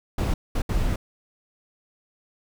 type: noise bursts at uneven times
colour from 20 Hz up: brown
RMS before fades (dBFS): -23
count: 3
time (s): 0.18-0.34 / 0.55-0.62 / 0.69-0.96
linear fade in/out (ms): 5
effects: none

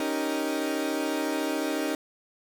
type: chord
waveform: 30% pulse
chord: Eb dominant seventh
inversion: third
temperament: equal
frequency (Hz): 277.2 / 311.1 / 392 / 466.2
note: Db4 / Eb4 / G4 / Bb4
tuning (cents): 0 / 0 / 0 / 0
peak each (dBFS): -29 / -27 / -33 / -33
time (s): 0-1.95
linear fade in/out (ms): 2
effects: none

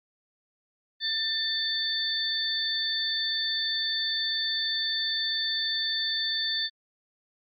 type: tone cluster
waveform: sine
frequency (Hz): 1785 / 3556 / 4489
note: A6 / A7 / C#8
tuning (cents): +24 / +18 / +21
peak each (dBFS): -33 / -29 / -29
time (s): 1-6.7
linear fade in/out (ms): 50
effects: MP3 32 kbps

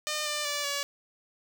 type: tone with pitch steps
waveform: 5% pulse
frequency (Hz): 606 / 596 / 581 / 568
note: D#5 / D5 / D5 / C#5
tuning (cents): -46 / +25 / -19 / +42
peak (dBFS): -18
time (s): 0.07-0.83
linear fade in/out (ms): 0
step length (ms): 190
effects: none

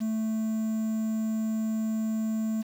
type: tone with quantisation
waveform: triangle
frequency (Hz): 220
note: A3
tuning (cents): 0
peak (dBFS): -24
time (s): 0-2.63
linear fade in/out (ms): 20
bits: 8
effects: none

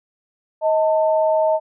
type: tone pair together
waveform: sine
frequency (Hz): 631 / 892.4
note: D#5 / A5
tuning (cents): +24 / +24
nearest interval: tritone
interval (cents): 600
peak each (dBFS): -15 / -21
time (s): 0.61-1.6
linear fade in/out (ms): 50
effects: none

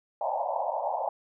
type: band-pass noise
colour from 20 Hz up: white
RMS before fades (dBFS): -30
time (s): 0.21-1.09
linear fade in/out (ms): 2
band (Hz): 540 to 950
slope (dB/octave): 96
effects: none

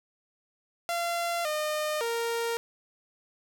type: tone with pitch steps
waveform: sawtooth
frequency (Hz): 686 / 609 / 464.6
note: F5 / D#5 / A#4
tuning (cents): -31 / -37 / -6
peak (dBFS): -24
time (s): 0.89-2.57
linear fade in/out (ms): 0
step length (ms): 560
effects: none

